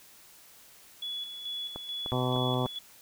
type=tone with tremolo; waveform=sine; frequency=3400 Hz; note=G#7; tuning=40 cents sharp; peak=-33 dBFS; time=1.02-2.79 s; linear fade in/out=5 ms; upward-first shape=square; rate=2.3 Hz; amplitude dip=50%
type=click train; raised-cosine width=1 ms; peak=-24 dBFS; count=4; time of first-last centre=1.76-2.664 s; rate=3.32 Hz
type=harmonic tone; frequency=126.4 Hz; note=B2; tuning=41 cents sharp; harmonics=1 / 2 / 3 / 4 / 5 / 6 / 7 / 8 / 9; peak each=-30 / -33 / -35 / -36 / -37 / -38 / -38 / -39 / -40 dBFS; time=2.12-2.66 s; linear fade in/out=0 ms
effects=white hiss -55 dBFS RMS until 3.01 s